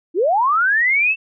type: linear sweep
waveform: sine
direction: up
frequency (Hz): 301 to 2693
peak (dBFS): -13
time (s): 0.14-1.16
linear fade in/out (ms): 50
effects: none